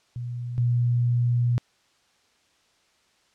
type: tone pair in turn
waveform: sine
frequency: 121.2 / 120.77 Hz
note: B2 / B2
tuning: -32 / -38 cents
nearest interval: unison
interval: 6 cents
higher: first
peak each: -29 / -19 dBFS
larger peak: second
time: 0.16-0.58 / 0.58-1.58 s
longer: second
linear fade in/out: 0 ms
effects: white hiss -64 dBFS RMS until 3.34 s + low-pass 6000 Hz 12 dB/octave